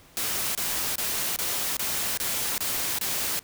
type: noise bursts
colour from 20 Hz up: white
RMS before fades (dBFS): -28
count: 8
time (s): 0.17-3.392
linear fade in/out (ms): 0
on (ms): 380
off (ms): 26
effects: pink hiss -54 dBFS RMS until 3.43 s